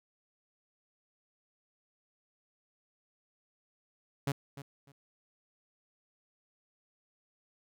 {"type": "tone with echo", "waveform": "sawtooth", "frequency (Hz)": 139.5, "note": "C#3", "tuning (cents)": 11, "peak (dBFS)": -25, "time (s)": [4.27, 4.32], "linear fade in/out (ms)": 5, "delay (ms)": 300, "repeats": 2, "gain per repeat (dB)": -14, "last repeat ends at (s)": 4.92, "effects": []}